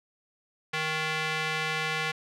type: tone with band-pass filter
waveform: square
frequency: 156.7 Hz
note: D#3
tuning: 13 cents sharp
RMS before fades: -30 dBFS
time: 0.73-2.12 s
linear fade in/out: 10 ms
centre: 2300 Hz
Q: 1.3
effects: none